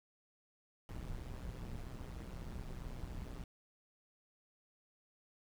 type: noise with amplitude modulation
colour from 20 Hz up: brown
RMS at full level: -42 dBFS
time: 0.89-3.44 s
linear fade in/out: 0 ms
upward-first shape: sine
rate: 125 Hz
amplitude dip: 75%
effects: none